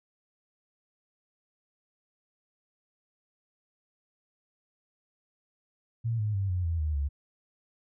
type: tone with pitch steps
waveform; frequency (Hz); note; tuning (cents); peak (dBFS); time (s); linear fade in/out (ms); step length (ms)
sine; 115.1 / 106.16 / 97.91 / 90.31 / 83.29 / 76.82 / 70.85; A#2 / G#2 / G2 / F#2 / E2 / D#2 / C#2; -22 / +38 / -2 / -41 / +18 / -22 / +38; -26; 6.04-7.09; 20; 150
effects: none